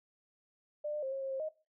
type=tone with pitch steps; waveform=sine; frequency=596 / 600 / 532 / 541 / 537 / 533 / 623 Hz; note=D5 / D5 / C5 / C#5 / C5 / C5 / D#5; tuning=+25 / +37 / +29 / -42 / +45 / +32 / +2 cents; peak=-34 dBFS; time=0.84-1.491 s; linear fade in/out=10 ms; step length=93 ms; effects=noise-tail reverb RT60 0.3 s tail -19 dB re dry